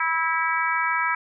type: harmonic tone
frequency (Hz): 326.2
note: E4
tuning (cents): -18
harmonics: 3 / 4 / 5 / 6 / 7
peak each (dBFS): -26 / -26 / -27 / -30 / -28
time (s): 0-1.15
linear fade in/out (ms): 5
effects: none